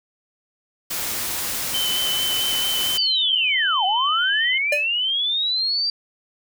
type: noise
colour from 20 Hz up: white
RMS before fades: -26 dBFS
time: 0.9-2.98 s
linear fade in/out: 10 ms
type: tone with vibrato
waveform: sine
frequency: 3052 Hz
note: G7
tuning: 47 cents flat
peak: -21 dBFS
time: 1.74-4.58 s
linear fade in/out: 5 ms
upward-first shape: square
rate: 4.5 Hz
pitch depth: 12 cents each way
type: linear two-way sweep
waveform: sine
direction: down then up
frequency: 4727 to 720 to 4727 Hz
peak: -19 dBFS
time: 2.98-5.9 s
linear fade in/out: 2 ms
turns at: 3.85 s
type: tone with exponential decay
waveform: square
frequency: 587.3 Hz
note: D5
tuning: in tune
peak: -17 dBFS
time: 4.72-4.88 s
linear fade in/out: 5 ms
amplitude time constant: 34 ms
effects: none